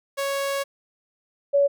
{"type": "tone pair in turn", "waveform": ["sawtooth", "sine"], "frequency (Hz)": [554.4, 564.7], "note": ["C#5", "C#5"], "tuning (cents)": [0, 32], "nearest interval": "unison", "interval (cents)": 32, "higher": "second", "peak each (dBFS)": [-20, -15], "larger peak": "second", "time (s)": [[0.17, 0.64], [1.53, 1.68]], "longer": "first", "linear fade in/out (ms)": 20, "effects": []}